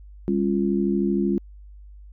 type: tone cluster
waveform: sine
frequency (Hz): 200.1 / 273.2 / 346.1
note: G3 / C#4 / F4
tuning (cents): +36 / -25 / -16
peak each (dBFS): -22 / -26 / -24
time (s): 0.28-1.38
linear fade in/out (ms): 0
effects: added 50 Hz sine -41 dBFS peak until 2.12 s